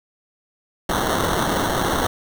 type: noise with sample-and-hold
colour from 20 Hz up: violet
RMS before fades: -21 dBFS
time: 0.89-2.07 s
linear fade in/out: 5 ms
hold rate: 2450 Hz
effects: none